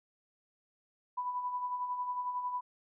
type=tone with tremolo; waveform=sine; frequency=991 Hz; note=B5; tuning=6 cents sharp; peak=-31 dBFS; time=1.17-2.61 s; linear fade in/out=10 ms; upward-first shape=sine; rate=11 Hz; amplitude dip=50%; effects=none